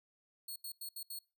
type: tone bursts at uneven times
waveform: 5% pulse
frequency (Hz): 4338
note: C#8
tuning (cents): -38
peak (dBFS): -35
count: 5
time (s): 0.48-0.56 / 0.64-0.72 / 0.81-0.89 / 0.96-1.03 / 1.1-1.19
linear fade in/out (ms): 5
effects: noise-tail reverb RT60 0.3 s tail -23 dB re dry